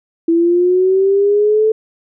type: linear sweep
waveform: sine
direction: up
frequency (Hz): 329.6 to 440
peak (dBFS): -9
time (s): 0.28-1.72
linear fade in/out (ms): 5
effects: none